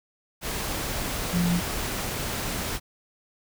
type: tone in noise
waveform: sine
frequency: 174.61 Hz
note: F3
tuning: in tune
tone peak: -21 dBFS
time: 1.31-1.61 s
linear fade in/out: 50 ms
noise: pink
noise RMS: -30 dBFS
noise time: 0.41-2.8 s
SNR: +6 dB
effects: none